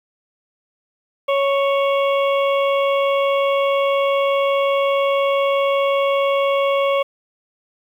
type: harmonic tone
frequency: 554.4 Hz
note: C#5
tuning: in tune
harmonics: 1 / 2 / 4 / 5 / 6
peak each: -16 / -22 / -28 / -30 / -32 dBFS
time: 1.28-7.03 s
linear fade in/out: 10 ms
effects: 8-bit